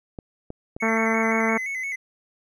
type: clicks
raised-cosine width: 2 ms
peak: -21 dBFS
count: 3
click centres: 0.188 / 0.504 / 0.765 s
type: tone with vibrato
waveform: triangle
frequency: 2121 Hz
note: C7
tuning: 23 cents sharp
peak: -25 dBFS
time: 0.8-1.96 s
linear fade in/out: 10 ms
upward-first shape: square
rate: 5.8 Hz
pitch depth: 69 cents each way
type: harmonic tone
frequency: 223.8 Hz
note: A3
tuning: 30 cents sharp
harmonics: 1 / 2 / 3 / 4 / 5 / 6 / 7 / 8 / 9 / 10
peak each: -24 / -27 / -29 / -30 / -31 / -32 / -32 / -33 / -34 / -34 dBFS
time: 0.82-1.58 s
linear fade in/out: 10 ms
effects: none